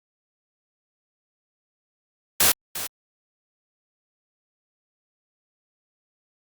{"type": "noise with echo", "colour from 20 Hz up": "white", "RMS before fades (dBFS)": -17, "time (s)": [2.4, 2.52], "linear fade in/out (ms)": 5, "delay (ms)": 350, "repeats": 1, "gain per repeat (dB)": -13, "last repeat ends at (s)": 2.87, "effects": ["Opus 48 kbps"]}